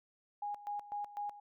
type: tone with tremolo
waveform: sine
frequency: 823 Hz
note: G#5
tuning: 16 cents flat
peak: -36 dBFS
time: 0.42-1.4 s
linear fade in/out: 5 ms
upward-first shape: square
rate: 4 Hz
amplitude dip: 80%
effects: none